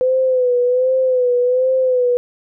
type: tone with vibrato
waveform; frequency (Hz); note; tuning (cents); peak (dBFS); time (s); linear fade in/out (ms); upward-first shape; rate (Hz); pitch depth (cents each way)
sine; 505; B4; +39; -12; 0.01-2.17; 0; sine; 1.3; 56
effects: none